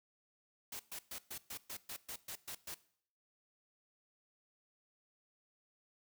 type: noise bursts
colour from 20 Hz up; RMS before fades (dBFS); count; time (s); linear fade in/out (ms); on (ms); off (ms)
white; -45; 11; 0.72-2.745; 5; 75; 120
effects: noise-tail reverb RT60 0.6 s tail -19 dB re dry